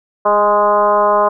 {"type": "tone with frequency modulation", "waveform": "sine", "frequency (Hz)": 829, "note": "G#5", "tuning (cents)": -3, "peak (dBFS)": -9, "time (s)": [0.25, 1.29], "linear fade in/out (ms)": 10, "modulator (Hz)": 208, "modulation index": 1.8, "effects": []}